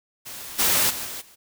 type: noise with level steps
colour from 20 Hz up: white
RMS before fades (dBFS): -37 / -20 / -31 / -34 / -51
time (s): 0.25-1.36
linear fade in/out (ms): 20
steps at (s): 0.58 / 0.89 / 1.04 / 1.2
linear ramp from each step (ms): 20
effects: none